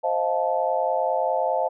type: chord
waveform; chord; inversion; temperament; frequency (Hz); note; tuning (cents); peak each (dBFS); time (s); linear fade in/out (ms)
sine; F dominant seventh; second; just; 523.8 / 628.6 / 698.5 / 873.1; C5 / Eb5 / F5 / A5; +2 / +18 / 0 / -14; -26; 0.03-1.69; 20
effects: none